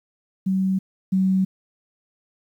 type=tone pair in turn; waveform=sine; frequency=190 / 189.27 Hz; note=F#3 / F#3; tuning=+46 / +40 cents; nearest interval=unison; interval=6 cents; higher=first; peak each=-18 / -16 dBFS; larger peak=second; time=0.46-0.79 / 1.12-1.45 s; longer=neither; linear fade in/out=10 ms; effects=9-bit